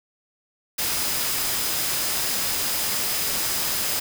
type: tone in noise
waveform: sine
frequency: 5010 Hz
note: D#8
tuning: 11 cents sharp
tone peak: -34 dBFS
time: 0.78-4 s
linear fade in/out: 10 ms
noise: white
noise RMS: -25 dBFS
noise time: 0.78-4 s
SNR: -12 dB
effects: none